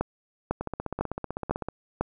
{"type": "two click trains", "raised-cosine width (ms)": 1, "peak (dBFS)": [-17, -11], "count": [18, 5], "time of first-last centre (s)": [[0.61, 1.686], [0.01, 2.01]], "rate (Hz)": [15.8, 2], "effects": []}